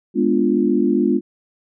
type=chord; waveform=sine; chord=G# diminished seventh; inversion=none; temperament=equal; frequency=207.7 / 246.9 / 293.7 / 349.2 Hz; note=G#3 / B3 / D4 / F4; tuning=0 / 0 / 0 / 0 cents; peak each=-20 / -19 / -20 / -19 dBFS; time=0.14-1.21 s; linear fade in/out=50 ms; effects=none